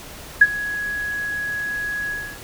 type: tone with ADSR envelope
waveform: sine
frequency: 1671 Hz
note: G#6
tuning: 10 cents sharp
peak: -4 dBFS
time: 0.41-2.39 s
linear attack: 7 ms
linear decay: 43 ms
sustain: -19 dB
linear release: 290 ms
effects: pink hiss -38 dBFS RMS until 2.43 s